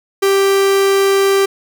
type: tone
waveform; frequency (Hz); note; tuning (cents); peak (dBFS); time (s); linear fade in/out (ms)
45% pulse; 392; G4; 0; -10; 0.22-1.46; 10
effects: none